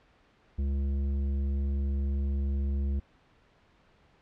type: tone with tanh clipping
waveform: sine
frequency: 69.3 Hz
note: C#2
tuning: in tune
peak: -28 dBFS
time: 0.58-3 s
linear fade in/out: 10 ms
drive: 10 dB
effects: pink hiss -63 dBFS RMS until 4.21 s + low-pass 3000 Hz 12 dB/octave